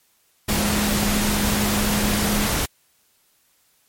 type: tone in noise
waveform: sine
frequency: 207.7 Hz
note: G#3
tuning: in tune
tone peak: -22 dBFS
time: 0.49-2.47 s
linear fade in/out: 10 ms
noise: pink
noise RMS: -22 dBFS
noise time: 0.48-2.66 s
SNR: -3 dB
effects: white hiss -62 dBFS RMS until 3.88 s + MP3 64 kbps